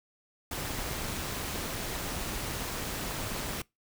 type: noise with amplitude modulation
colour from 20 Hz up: pink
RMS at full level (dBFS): -33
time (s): 0.51-3.62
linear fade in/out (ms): 5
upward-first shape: sine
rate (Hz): 209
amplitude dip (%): 50
effects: noise-tail reverb RT60 0.2 s tail -24 dB re dry